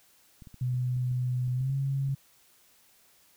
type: clicks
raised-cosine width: 5 ms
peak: -35 dBFS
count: 11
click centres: 0.422 / 0.472 / 0.543 / 0.613 / 0.741 / 0.965 / 1.114 / 1.478 / 1.609 / 1.699 / 2.09 s
type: tone with pitch glide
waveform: sine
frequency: 125.4 to 136.75 Hz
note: B2 to C#3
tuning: +27 to -23 cents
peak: -26 dBFS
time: 0.61-2.15 s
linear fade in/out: 10 ms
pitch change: +150 cents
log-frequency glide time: 1.54-1.73 s
effects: white hiss -62 dBFS RMS until 3.36 s